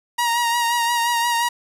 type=tone with vibrato; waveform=sawtooth; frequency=944 Hz; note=A#5; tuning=22 cents sharp; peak=-14 dBFS; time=0.18-1.49 s; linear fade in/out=10 ms; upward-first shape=sine; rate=5.7 Hz; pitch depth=32 cents each way; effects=resampled to 32000 Hz + 7-bit